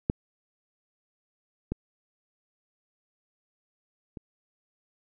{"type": "clicks", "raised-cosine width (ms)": 3, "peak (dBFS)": [-10, -16, -26], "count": 3, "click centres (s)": [0.099, 1.72, 4.172], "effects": []}